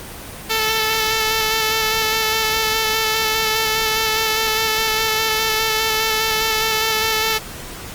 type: tone with vibrato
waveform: 5% pulse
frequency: 440 Hz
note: A4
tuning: in tune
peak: -5 dBFS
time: 0.49-7.39 s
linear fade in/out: 20 ms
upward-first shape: square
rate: 4.9 Hz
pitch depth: 14 cents each way
effects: pink hiss -33 dBFS RMS until 7.94 s + Opus 24 kbps